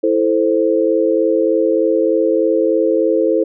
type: chord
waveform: sine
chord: A minor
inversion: second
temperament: equal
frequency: 329.6 / 440 / 523.3 Hz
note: E4 / A4 / C5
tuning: 0 / 0 / 0 cents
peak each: -16 dBFS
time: 0.03-3.44 s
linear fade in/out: 10 ms
effects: none